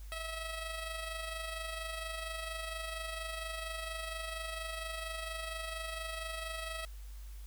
10% pulse tone with amplitude modulation, 648 Hz, E5, 30 cents flat, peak -29 dBFS, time 0.12-6.85 s, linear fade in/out 0 ms, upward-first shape sine, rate 24.3 Hz, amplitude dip 45%, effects added 50 Hz sine -44 dBFS peak until 7.46 s + white hiss -61 dBFS RMS until 7.46 s

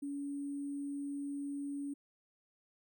sine tone with sample-and-hold, 283 Hz, C#4, 36 cents sharp, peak -37 dBFS, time 0.02-1.94 s, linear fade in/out 10 ms, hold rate 8820 Hz, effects none

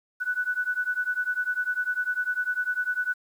sine beating tone pair, 1480 / 1490 Hz, F#6 / F#6, 0 / +12 cents, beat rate 10 Hz, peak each -28 dBFS, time 0.2-3.14 s, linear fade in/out 20 ms, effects 9-bit

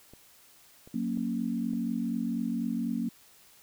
clicks, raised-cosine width 2 ms, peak -36 dBFS, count 4, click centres 0.136 / 0.875 / 1.174 / 1.734 s
sine chord, F# major, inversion none, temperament equal, 185 / 233.1 / 277.2 Hz, F#3 / A#3 / C#4, 0 / 0 / 0 cents, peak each -35 / -30 / -35 dBFS, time 0.94-3.09 s, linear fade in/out 5 ms
effects white hiss -58 dBFS RMS until 3.62 s

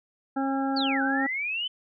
harmonic tone, 270.8 Hz, C#4, 40 cents flat, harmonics 1 / 2 / 3 / 5 / 6, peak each -26 / -36 / -30 / -36 / -42 dBFS, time 0.36-1.27 s, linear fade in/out 10 ms
sine exponential two-way sweep, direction down then up, 4757 to 1480 to 3083 Hz, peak -27 dBFS, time 0.76-1.68 s, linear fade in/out 10 ms, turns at 1.02 s
effects none

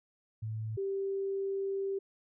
sine tone pair in turn, 109.8 / 391.3 Hz, A2 / G4, -3 / -3 cents, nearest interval octave + minor seventh, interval 2200 cents, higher second, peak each -34 / -31 dBFS, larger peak second, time 0.42-0.77 / 0.77-1.99 s, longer second, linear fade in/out 10 ms, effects none

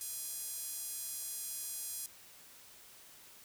5% pulse tone with high-pass filter, 830.6 Hz, G#5, in tune, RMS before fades -42 dBFS, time 0.01-2.06 s, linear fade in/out 0 ms, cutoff 9400 Hz, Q 0.58, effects white hiss -57 dBFS RMS until 3.44 s

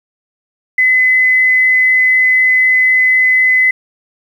sine tone, 2024 Hz, B6, 42 cents sharp, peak -7 dBFS, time 0.78-3.71 s, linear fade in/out 5 ms, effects 7-bit

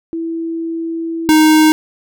sine / square tone pair in turn, 329.6 / 311.1 Hz, E4 / D#4, 0 / 0 cents, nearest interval minor second, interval 100 cents, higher first, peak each -18 / -7 dBFS, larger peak second, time 0.13-1.29 / 1.29-1.72 s, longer first, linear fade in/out 0 ms, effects none

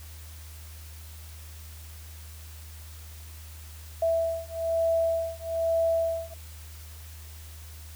sine beating tone pair, 659.3 / 660.4 Hz, E5 / E5, 0 / +3 cents, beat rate 1.1 Hz, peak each -27 dBFS, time 4.02-6.34 s, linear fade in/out 5 ms, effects added 78 Hz sine -42 dBFS peak until 7.95 s + white hiss -50 dBFS RMS until 7.95 s

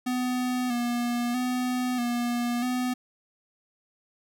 square tone with vibrato, 245.3 Hz, B3, 12 cents flat, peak -26 dBFS, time 0.06-2.94 s, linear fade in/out 10 ms, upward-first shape square, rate 0.78 Hz, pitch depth 37 cents each way, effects none

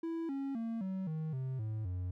triangle tone with pitch steps, 330 / 274.3 / 228 / 189.54 / 157.55 / 130.96 / 108.86 / 90.49 Hz, E4 / C#4 / A#3 / F#3 / D#3 / C3 / A2 / F#2, +2 / -18 / -38 / +42 / +22 / +2 / -18 / -38 cents, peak -33 dBFS, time 0.03-2.11 s, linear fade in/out 5 ms, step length 260 ms, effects none

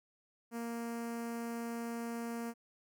sawtooth tone with notch filter, 233.1 Hz, A#3, in tune, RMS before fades -40 dBFS, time 0.51-2.54 s, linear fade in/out 50 ms, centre 3600 Hz, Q 0.92, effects none

